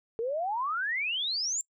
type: exponential sweep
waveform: sine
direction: up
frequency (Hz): 438.9 to 7459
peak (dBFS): -28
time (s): 0.19-1.61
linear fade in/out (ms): 0
effects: noise-tail reverb RT60 0.1 s tail -25 dB re dry